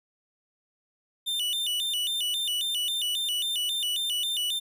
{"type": "tone with vibrato", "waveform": "45% pulse", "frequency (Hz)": 3255, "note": "G#7", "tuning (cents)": -36, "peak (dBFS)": -26, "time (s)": [1.26, 4.6], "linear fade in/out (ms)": 20, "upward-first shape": "square", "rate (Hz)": 3.7, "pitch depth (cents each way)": 170, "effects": []}